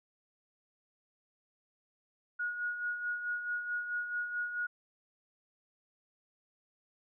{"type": "tone with tremolo", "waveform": "sine", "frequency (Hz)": 1448, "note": "F#6", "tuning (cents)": -38, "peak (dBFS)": -31, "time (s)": [2.39, 4.67], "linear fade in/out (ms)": 10, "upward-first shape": "sine", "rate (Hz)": 4.6, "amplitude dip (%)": 55, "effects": []}